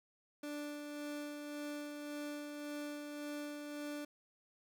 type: tone with tremolo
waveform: 30% pulse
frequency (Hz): 293.7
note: D4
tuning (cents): 0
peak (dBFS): -38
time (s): 0.43-4.05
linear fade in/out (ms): 5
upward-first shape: sine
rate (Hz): 1.8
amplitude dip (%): 35
effects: none